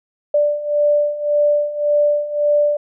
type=beating tone pair; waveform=sine; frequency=587.3 / 589.1 Hz; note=D5 / D5; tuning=0 / +5 cents; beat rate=1.8 Hz; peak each=-19 / -15 dBFS; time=0.34-2.77 s; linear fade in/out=5 ms; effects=none